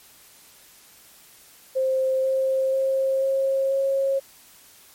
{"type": "tone with pitch steps", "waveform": "sine", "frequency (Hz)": [525, 529.6, 534.2, 538.8, 543.5], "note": ["C5", "C5", "C5", "C#5", "C#5"], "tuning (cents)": [6, 21, 36, -49, -34], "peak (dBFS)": -19, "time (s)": [1.75, 4.2], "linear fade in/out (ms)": 20, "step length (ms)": 490, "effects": ["white hiss -51 dBFS RMS until 4.94 s", "MP3 64 kbps"]}